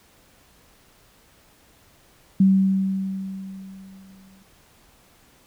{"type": "tone with exponential decay", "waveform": "sine", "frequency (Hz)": 192, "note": "G3", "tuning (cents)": -36, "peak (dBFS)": -11, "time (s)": [2.4, 4.43], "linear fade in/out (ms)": 5, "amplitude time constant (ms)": 440, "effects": ["pink hiss -56 dBFS RMS until 5.46 s"]}